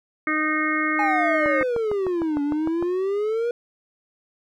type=harmonic tone; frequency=308.5 Hz; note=D#4; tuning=15 cents flat; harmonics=1 / 2 / 4 / 5 / 6 / 7; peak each=-25 / -35 / -26 / -31 / -27 / -26 dBFS; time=0.27-1.63 s; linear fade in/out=2 ms
type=exponential two-way sweep; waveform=triangle; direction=down then up; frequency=839 to 283.9 to 483.1 Hz; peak=-19 dBFS; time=0.99-3.51 s; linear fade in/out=2 ms; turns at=2.42 s
type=click train; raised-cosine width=1 ms; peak=-16 dBFS; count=10; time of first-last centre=1.46-2.826 s; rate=6.59 Hz
effects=none